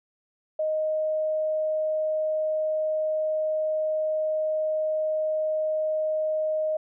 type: tone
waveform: sine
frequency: 622.3 Hz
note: D#5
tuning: in tune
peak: -23 dBFS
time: 0.59-6.77 s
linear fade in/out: 5 ms
effects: none